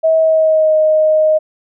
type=tone with pitch glide; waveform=sine; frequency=643 to 622.2 Hz; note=E5 to D#5; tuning=-43 to 0 cents; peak=-8 dBFS; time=0.03-1.39 s; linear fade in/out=20 ms; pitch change=-57 cents; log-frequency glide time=0.17-0.76 s; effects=none